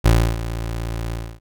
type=tone with ADSR envelope; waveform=25% pulse; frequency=56.7 Hz; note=A#1; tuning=47 cents flat; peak=-6 dBFS; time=0.04-1.4 s; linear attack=21 ms; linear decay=300 ms; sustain=-14 dB; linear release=270 ms; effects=none